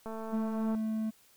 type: click train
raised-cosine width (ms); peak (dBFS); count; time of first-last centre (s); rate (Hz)
1; -28; 154; 0.06-0.749; 222
type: tone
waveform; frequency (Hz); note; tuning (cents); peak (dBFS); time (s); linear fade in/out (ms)
triangle; 219.3; A3; -6; -28; 0.32-1.11; 20
effects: white hiss -63 dBFS RMS until 1.36 s